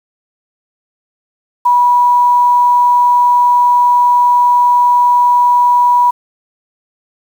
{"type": "tone with quantisation", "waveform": "sine", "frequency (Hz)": 975, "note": "B5", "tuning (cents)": -23, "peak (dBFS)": -6, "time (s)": [1.65, 6.11], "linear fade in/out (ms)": 10, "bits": 6, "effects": []}